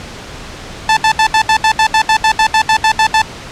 sawtooth tone bursts, 878 Hz, A5, 4 cents flat, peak -3 dBFS, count 16, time 0.89-3.218 s, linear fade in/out 2 ms, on 78 ms, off 72 ms, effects pink hiss -29 dBFS RMS until 3.51 s + low-pass 6000 Hz 12 dB/octave

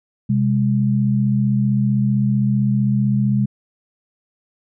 sine tone pair together, 128.73 / 204.3 Hz, C3 / G#3, -28 / -28 cents, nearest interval minor sixth, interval 800 cents, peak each -17 dBFS, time 0.29-3.46 s, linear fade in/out 10 ms, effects none

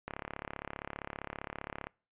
click train, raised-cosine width 0.5 ms, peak -23 dBFS, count 64, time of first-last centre 0.08-1.87 s, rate 35.2 Hz, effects noise-tail reverb RT60 0.4 s tail -26 dB re dry + resampled to 8000 Hz

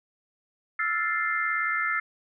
sine chord, F major seventh, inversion third, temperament equal, 1318.5 / 1396.9 / 1760 / 2093 Hz, E6 / F6 / A6 / C7, 0 / 0 / 0 / 0 cents, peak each -30 / -32 / -29 / -29 dBFS, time 0.79-2 s, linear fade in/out 5 ms, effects none

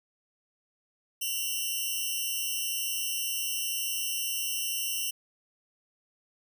5% pulse tone pair together, 2761 / 3017 Hz, F7 / F#7, -20 / +33 cents, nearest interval major second, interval 153 cents, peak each -23 / -24 dBFS, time 1.21-5.11 s, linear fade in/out 10 ms, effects none

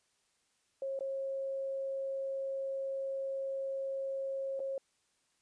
sine tone with dropouts, 541 Hz, C#5, 42 cents flat, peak -34 dBFS, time 0.82-4.78 s, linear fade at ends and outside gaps 2 ms, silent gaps 0.991-1.007 / 4.594-4.601 s, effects white hiss -75 dBFS RMS until 5.41 s + resampled to 22050 Hz

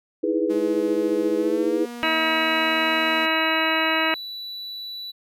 sine chord, E major seventh, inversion third, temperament equal with one note detuned, 315.1 / 329.6 / 415.3 / 493.9 Hz, D#4 / E4 / G#4 / B4, +22 / 0 / 0 / 0 cents, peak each -25 dBFS, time 0.23-1.86 s, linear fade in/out 10 ms
sawtooth tone with pitch glide, 211.8 to 239.1 Hz, G#3 to A#3, +34 to +44 cents, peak -29 dBFS, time 0.49-3.27 s, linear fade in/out 20 ms, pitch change +210 cents, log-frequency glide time 1.37-1.84 s
triangle tone, 3951 Hz, B7, in tune, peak -30 dBFS, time 2.03-5.12 s, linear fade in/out 20 ms
harmonic tone, 320 Hz, D#4, 49 cents sharp, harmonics 1 / 2 / 3 / 4 / 5 / 6 / 7 / 8 / 9, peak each -28 / -28 / -28 / -28 / -28 / -28 / -28 / -28 / -28 dBFS, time 2.03-4.14 s, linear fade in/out 0 ms
effects none

